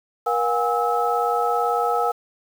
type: tone cluster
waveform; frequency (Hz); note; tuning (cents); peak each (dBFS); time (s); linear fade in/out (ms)
sine; 477.3 / 718 / 816 / 1298; A#4 / F5 / G#5 / E6; +41 / +48 / -31 / -27; -24; 0.26-2.12; 10
effects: 7-bit